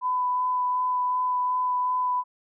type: tone with vibrato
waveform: sine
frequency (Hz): 1000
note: B5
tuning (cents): +21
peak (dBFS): -22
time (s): 0.01-2.24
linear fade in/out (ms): 50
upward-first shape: sine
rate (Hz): 2.7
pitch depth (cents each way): 10
effects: none